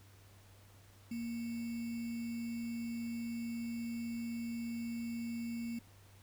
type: tone with sample-and-hold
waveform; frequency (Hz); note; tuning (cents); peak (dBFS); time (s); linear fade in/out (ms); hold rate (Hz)
sine; 233.1; A#3; 0; -37; 1.11-5.79; 5; 2450
effects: added 98 Hz sine -59 dBFS peak until 6.22 s + pink hiss -64 dBFS RMS until 6.22 s